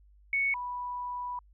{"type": "tone pair in turn", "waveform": "sine", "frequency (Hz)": [2217, 984.1], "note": ["C#7", "B5"], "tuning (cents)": [0, -6], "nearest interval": "octave + major second", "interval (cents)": 1406, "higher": "first", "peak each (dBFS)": [-25, -33], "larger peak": "first", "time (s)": [[0.33, 0.54], [0.54, 1.39]], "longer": "second", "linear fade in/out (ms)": 2, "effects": ["added 50 Hz sine -56 dBFS peak until 1.53 s"]}